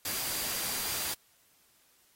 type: tone in noise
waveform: sine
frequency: 4761 Hz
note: D8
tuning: 23 cents sharp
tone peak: -43 dBFS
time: 0.05-1.14 s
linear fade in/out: 5 ms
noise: white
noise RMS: -34 dBFS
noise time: 0.05-1.14 s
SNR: -12 dB
effects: white hiss -66 dBFS RMS until 2.15 s + AAC 48 kbps